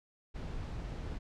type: noise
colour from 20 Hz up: brown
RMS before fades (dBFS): -40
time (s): 0.34-1.19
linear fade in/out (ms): 20
effects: low-pass 6000 Hz 12 dB/octave